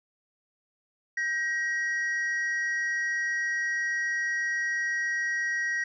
triangle tone pair together, 1582 / 1896.9 Hz, G6 / A#6, +15 / +30 cents, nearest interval minor third, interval 315 cents, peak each -34 / -25 dBFS, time 1.17-5.84 s, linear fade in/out 5 ms, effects resampled to 16000 Hz

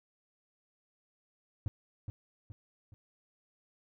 triangle tone with echo, 103.83 Hz, G#2, in tune, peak -27 dBFS, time 1.66-1.68 s, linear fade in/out 0 ms, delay 420 ms, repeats 3, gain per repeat -7 dB, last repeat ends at 2.94 s, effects none

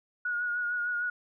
sine tone with vibrato, 1446 Hz, F#6, 40 cents flat, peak -28 dBFS, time 0.25-1.1 s, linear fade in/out 5 ms, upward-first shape sine, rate 6.6 Hz, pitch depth 29 cents each way, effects none

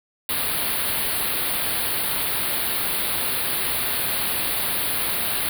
white band-stop noise, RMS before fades -24 dBFS, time 0.29-5.49 s, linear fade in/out 2 ms, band 4600 to 9200 Hz, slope 96 dB/octave, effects none

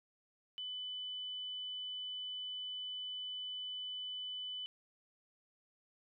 sine tone, 3000 Hz, F#7, 23 cents sharp, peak -40 dBFS, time 0.58-4.66 s, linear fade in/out 0 ms, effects none

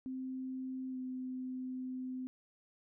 sine tone with pitch glide, 260 to 256.4 Hz, C4 to C4, -11 to -35 cents, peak -38 dBFS, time 0.06-2.27 s, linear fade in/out 0 ms, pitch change -24 cents, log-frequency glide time 0.9-0.97 s, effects none

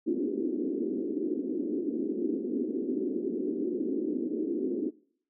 white band-pass noise, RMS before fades -31 dBFS, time 0.06-4.91 s, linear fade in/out 20 ms, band 240 to 380 Hz, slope 48 dB/octave, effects noise-tail reverb RT60 0.6 s tail -24 dB re dry

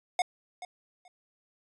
square tone with echo, 724 Hz, F#5, 38 cents flat, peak -24 dBFS, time 0.19-0.22 s, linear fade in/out 2 ms, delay 430 ms, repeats 2, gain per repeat -15 dB, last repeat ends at 1.08 s, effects resampled to 22050 Hz

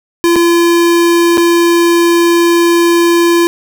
square tone with dropouts, 341.4 Hz, F4, 39 cents flat, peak -7 dBFS, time 0.24-3.47 s, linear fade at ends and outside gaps 0 ms, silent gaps 0.358-0.363 / 1.373-1.379 s, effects none

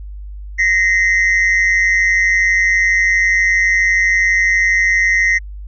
triangle tone pair together, 1867.2 / 2055 Hz, A#6 / C7, +2 / -32 cents, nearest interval major second, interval 166 cents, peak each -12 dBFS, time 0.58-5.39 s, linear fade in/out 20 ms, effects added 50 Hz sine -27 dBFS peak until 5.67 s + resampled to 16000 Hz

